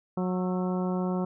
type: harmonic tone with a mistuned harmonic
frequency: 182.7 Hz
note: F#3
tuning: 22 cents flat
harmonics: 1 / 2 / 3 / 4 / 5 / 6 / 7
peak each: -27 / -33 / -37 / -39 / -41 / -43 / -44 dBFS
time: 0.17-1.25 s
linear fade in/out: 5 ms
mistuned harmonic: 7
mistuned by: +56 cents
effects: none